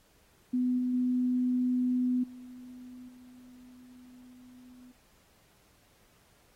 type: tone with level steps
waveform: sine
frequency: 250.2 Hz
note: B3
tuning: 23 cents sharp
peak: -25 / -27 / -25 / -44 / -50 dBFS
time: 0.53-4.92 s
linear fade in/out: 10 ms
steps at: 0.78 / 0.93 / 2.23 / 3.08 s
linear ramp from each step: 10 ms
effects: pink hiss -65 dBFS RMS until 6.55 s + AAC 48 kbps